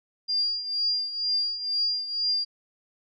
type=tone with tremolo; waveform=sine; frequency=4799 Hz; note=D8; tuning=37 cents sharp; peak=-21 dBFS; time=0.28-2.45 s; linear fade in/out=20 ms; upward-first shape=triangle; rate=2.1 Hz; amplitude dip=75%; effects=none